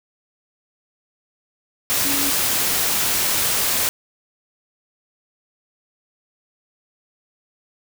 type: tone in noise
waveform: sine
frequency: 280.1 Hz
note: C#4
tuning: 18 cents sharp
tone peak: -27 dBFS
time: 2.05-2.3 s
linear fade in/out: 0 ms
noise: white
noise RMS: -20 dBFS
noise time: 1.9-3.89 s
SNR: -10 dB
effects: none